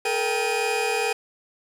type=tone cluster; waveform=40% pulse; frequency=430.9 / 473.1 / 785 / 2480 Hz; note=A4 / A#4 / G5 / D#7; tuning=-36 / +26 / +2 / -6 cents; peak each=-27 dBFS; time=0.05-1.13 s; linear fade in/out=5 ms; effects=low-pass 12000 Hz 12 dB/octave + 8-bit

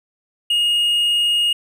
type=tone; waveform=triangle; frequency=2861 Hz; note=F7; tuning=41 cents sharp; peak=-13 dBFS; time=0.5-1.53 s; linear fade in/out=5 ms; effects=none

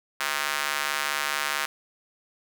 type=tone with high-pass filter; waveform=square; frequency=72.3 Hz; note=D2; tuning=27 cents flat; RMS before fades=-28 dBFS; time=0.2-1.66 s; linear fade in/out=5 ms; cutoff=1400 Hz; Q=1.3; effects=none

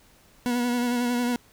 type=tone with vibrato; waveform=40% pulse; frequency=243.1 Hz; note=B3; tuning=27 cents flat; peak=-22 dBFS; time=0.46-1.36 s; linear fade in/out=0 ms; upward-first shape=sine; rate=11 Hz; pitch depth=30 cents each way; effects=pink hiss -57 dBFS RMS until 1.52 s

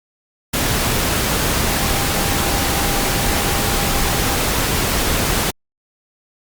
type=tone in noise; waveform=sine; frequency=799 Hz; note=G5; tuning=33 cents sharp; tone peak=-29 dBFS; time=1.67-4.37 s; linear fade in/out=10 ms; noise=pink; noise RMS=-18 dBFS; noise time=0.53-5.51 s; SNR=-14 dB; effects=Opus 48 kbps

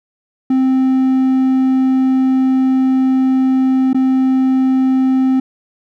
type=tone with dropouts; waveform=triangle; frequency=261.6 Hz; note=C4; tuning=in tune; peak=-8 dBFS; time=0.5-5.4 s; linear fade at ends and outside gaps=5 ms; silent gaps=3.932-3.945 s; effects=none

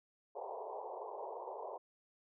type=band-pass noise; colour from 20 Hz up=white; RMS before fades=-45 dBFS; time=0.35-1.78 s; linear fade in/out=10 ms; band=380 to 1000 Hz; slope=96 dB/octave; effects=none

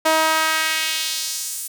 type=tone with high-pass filter sweep; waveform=sawtooth; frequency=317.2 Hz; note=D#4; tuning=33 cents sharp; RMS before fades=-21 dBFS; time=0.05-1.68 s; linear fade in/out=10 ms; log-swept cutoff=660 to 9800 Hz; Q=1.3; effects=none

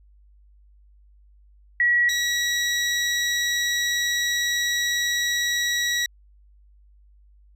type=tone pair in turn; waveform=sine / 20% pulse; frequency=1923 / 1923 Hz; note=B6 / B6; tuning=-47 / -47 cents; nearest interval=unison; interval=0 cents; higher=neither; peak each=-16 dBFS; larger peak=neither; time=1.8-2.09 / 2.09-6.06 s; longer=second; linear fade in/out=2 ms; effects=added 50 Hz sine -51 dBFS peak until 7.55 s + low-pass 12000 Hz 12 dB/octave

